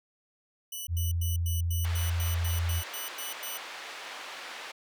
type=tone bursts; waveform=5% pulse; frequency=2970 Hz; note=F#7; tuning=6 cents sharp; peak=-27 dBFS; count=12; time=0.72-3.576 s; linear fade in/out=5 ms; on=150 ms; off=96 ms
type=tone; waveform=sine; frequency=85.2 Hz; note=F2; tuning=42 cents flat; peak=-26 dBFS; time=0.88-2.83 s; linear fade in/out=50 ms
type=band-pass noise; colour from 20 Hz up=white; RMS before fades=-42 dBFS; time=1.84-4.72 s; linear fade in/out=10 ms; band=540 to 2900 Hz; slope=12 dB/octave
effects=none